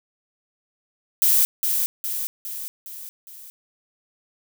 violet noise with echo, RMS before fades -17 dBFS, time 1.22-1.45 s, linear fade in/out 0 ms, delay 410 ms, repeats 5, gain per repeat -5 dB, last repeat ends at 3.5 s, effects none

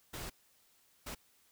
pink noise bursts at uneven times, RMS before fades -43 dBFS, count 2, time 0.13-0.3 / 1.06-1.15 s, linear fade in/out 10 ms, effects white hiss -69 dBFS RMS until 1.51 s

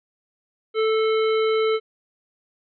harmonic tone with a mistuned harmonic, 440 Hz, A4, in tune, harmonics 1 / 3 / 5 / 7 / 9, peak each -18 / -28 / -32 / -35 / -37 dBFS, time 0.74-1.8 s, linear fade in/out 50 ms, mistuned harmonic 5, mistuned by -19 cents, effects none

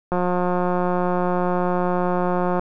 click train, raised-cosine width 1 ms, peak -9 dBFS, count 444, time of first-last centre 0.12-2.595 s, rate 179 Hz, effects none

